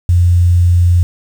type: tone with quantisation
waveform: sine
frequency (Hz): 87.8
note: F2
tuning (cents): +10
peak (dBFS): -6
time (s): 0.09-1.03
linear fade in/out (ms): 0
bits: 6
effects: none